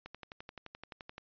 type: click train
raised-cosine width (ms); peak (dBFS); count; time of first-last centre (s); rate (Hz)
0.3; -29; 14; 0.06-1.181; 11.6
effects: resampled to 11025 Hz